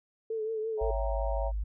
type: tone with vibrato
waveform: sine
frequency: 440 Hz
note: A4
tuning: in tune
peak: -30 dBFS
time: 0.3-0.91 s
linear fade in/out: 5 ms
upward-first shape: triangle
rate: 5.8 Hz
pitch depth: 51 cents each way
type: chord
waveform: sine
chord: C# diminished seventh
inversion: none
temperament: equal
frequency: 554.4 / 659.3 / 784 / 932.3 Hz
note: C#5 / E5 / G5 / Bb5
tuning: 0 / 0 / 0 / 0 cents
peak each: -35 / -36 / -39 / -40 dBFS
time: 0.77-1.52 s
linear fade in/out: 50 ms
type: tone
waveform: sine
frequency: 51.91 Hz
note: G#1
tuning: in tune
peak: -29 dBFS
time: 0.81-1.64 s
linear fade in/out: 10 ms
effects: none